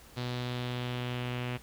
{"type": "tone with low-pass filter sweep", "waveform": "sawtooth", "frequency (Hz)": 123.47, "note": "B2", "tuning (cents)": 0, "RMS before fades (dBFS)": -35, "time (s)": [0.16, 1.58], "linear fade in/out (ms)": 20, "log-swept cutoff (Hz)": [4100, 2700], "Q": 3, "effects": ["added 60 Hz sine -57 dBFS peak until 1.62 s", "pink hiss -55 dBFS RMS until 1.62 s"]}